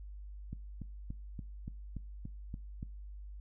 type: click train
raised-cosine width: 5 ms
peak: -29 dBFS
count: 9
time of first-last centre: 0.53-2.829 s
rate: 3.48 Hz
effects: noise-tail reverb RT60 0.4 s tail -23 dB re dry + added 50 Hz sine -44 dBFS peak until 3.4 s